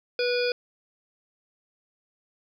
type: harmonic tone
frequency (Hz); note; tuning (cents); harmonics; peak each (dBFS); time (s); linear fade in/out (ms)
489.2; B4; -16; 1 / 3 / 5 / 7 / 9 / 10; -24 / -33 / -32 / -39 / -38 / -33; 0.19-0.52; 2
effects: 10-bit